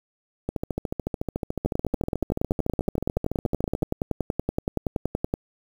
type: two click trains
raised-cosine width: 2 ms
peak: -13 / -10 dBFS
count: 47 / 40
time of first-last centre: 0.49-3.823 / 1.66-5.339 s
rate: 13.8 / 10.6 Hz
effects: 7-bit